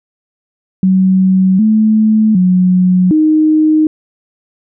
sine tone with pitch steps, 188.2 / 217 / 182.8 / 310.3 Hz, F#3 / A3 / F#3 / D#4, +30 / -24 / -21 / -5 cents, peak -6 dBFS, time 0.83-3.87 s, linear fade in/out 2 ms, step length 760 ms, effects none

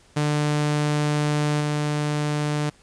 sawtooth tone with level steps, 148.8 Hz, D3, 23 cents sharp, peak -16 / -18 dBFS, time 0.16-2.7 s, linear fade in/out 10 ms, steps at 1.6 s, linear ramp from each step 10 ms, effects pink hiss -55 dBFS RMS until 2.82 s + resampled to 22050 Hz

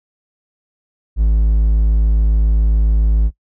triangle tone, 53.6 Hz, A1, 45 cents flat, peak -8 dBFS, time 1.16-3.31 s, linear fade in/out 50 ms, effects noise-tail reverb RT60 0.1 s tail -20 dB re dry

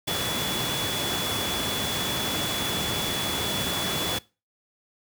sine tone in noise, 3420 Hz, A7, 50 cents flat, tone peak -30 dBFS, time 0.07-4.19 s, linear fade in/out 10 ms, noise pink, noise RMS -28 dBFS, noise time 0.07-4.19 s, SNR -5 dB, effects noise-tail reverb RT60 0.3 s tail -22 dB re dry + high-pass 100 Hz 12 dB/octave

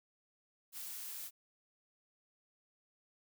blue noise, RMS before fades -45 dBFS, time 0.72-1.31 s, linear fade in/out 50 ms, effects none

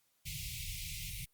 pink band-stop noise, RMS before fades -42 dBFS, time 0.25-1.26 s, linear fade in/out 20 ms, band 160 to 2100 Hz, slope 96 dB/octave, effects white hiss -75 dBFS RMS until 1.33 s + Opus 48 kbps

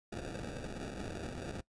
violet noise with sample-and-hold, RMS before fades -42 dBFS, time 0.12-1.61 s, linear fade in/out 5 ms, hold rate 1050 Hz, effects noise-tail reverb RT60 0.1 s tail -20 dB re dry + resampled to 22050 Hz

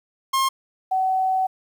45% pulse / sine tone pair in turn, 1068 / 755.2 Hz, C6 / F#5, +35 / +35 cents, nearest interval tritone, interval 600 cents, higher first, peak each -18 dBFS, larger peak neither, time 0.33-0.49 / 0.91-1.47 s, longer second, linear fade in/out 10 ms, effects 9-bit

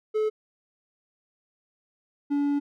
triangle tone pair in turn, 431.2 / 286.3 Hz, A4 / D4, -35 / -44 cents, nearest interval perfect fifth, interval 709 cents, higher first, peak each -20 dBFS, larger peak neither, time 0.14-0.3 / 2.3-2.6 s, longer second, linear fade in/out 20 ms, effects none

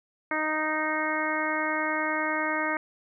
harmonic tone, 310 Hz, D#4, 6 cents flat, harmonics 1 / 2 / 3 / 4 / 5 / 6 / 7, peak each -33 / -33 / -33 / -33 / -33 / -33 / -33 dBFS, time 0.31-2.77 s, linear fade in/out 2 ms, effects none

